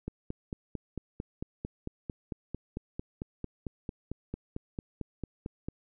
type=click train; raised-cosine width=3 ms; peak=-22 dBFS; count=26; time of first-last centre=0.08-5.685 s; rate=4.46 Hz; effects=none